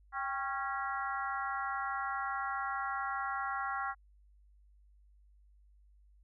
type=harmonic tone with a mistuned harmonic; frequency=275.2 Hz; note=C#4; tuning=12 cents flat; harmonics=3 / 4 / 5 / 6 / 7; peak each=-39 / -39 / -38 / -44 / -45 dBFS; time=0.12-3.95 s; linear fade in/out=50 ms; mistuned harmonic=3; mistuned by=-74 cents; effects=added 50 Hz sine -60 dBFS peak until 6.23 s